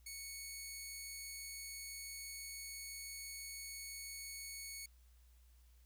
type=tone; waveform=10% pulse; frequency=2217 Hz; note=C#7; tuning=in tune; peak=-37 dBFS; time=0.06-4.86 s; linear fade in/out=5 ms; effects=added 60 Hz sine -62 dBFS peak until 5.85 s + white hiss -75 dBFS RMS until 5.85 s